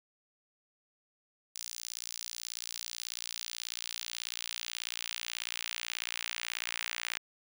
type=tone with high-pass filter sweep; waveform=sawtooth; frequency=58.27 Hz; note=A#1; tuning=in tune; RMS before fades=-40 dBFS; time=1.55-7.18 s; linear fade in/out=5 ms; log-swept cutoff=5700 to 2100 Hz; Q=1.4; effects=none